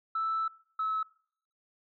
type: tone pair in turn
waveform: sine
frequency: 1318.5 / 1296.6 Hz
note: E6 / E6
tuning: 0 / -29 cents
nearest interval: unison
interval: 29 cents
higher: first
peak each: -27 dBFS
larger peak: neither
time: 0.15-0.48 / 0.79-1.03 s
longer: first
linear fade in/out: 5 ms
effects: noise-tail reverb RT60 0.6 s tail -23 dB re dry + tanh soft clip ceiling -24 dBFS